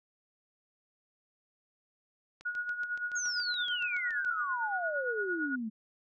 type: click train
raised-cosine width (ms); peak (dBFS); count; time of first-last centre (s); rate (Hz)
0.2; -33; 14; 2.41-4.249; 7.07
type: tone with tremolo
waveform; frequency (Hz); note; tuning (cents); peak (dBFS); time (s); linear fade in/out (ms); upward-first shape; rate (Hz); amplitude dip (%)
sine; 1451; F#6; -34; -30; 2.45-5.56; 10; sine; 8.8; 65
type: exponential sweep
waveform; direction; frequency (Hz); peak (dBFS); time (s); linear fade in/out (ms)
sine; down; 6710 to 211.1; -33; 3.15-5.7; 20
effects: none